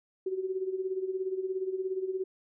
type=tone with tremolo; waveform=sine; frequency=377.2 Hz; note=F#4; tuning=33 cents sharp; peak=-27 dBFS; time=0.26-2.24 s; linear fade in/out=5 ms; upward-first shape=sine; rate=17 Hz; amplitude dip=70%; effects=none